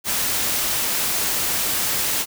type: noise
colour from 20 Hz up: white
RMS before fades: -22 dBFS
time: 0.04-2.26 s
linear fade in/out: 50 ms
effects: none